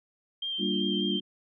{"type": "tone with vibrato", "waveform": "sine", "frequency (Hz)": 3172, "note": "G7", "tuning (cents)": 20, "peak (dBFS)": -30, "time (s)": [0.42, 1.2], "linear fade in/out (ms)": 5, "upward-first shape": "sine", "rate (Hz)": 5.1, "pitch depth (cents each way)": 15}
{"type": "chord", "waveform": "sine", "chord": "G minor seventh", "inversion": "none", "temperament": "equal with one note detuned", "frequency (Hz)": [196, 234.2, 293.7, 349.2], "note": ["G3", "Bb3", "D4", "F4"], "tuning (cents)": [0, 8, 0, 0], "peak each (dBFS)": [-30, -34, -34, -33], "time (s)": [0.58, 1.21], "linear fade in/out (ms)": 50}
{"effects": []}